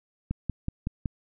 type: click train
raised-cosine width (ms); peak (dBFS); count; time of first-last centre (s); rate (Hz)
5; -16; 5; 0.31-1.058; 5.35
effects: none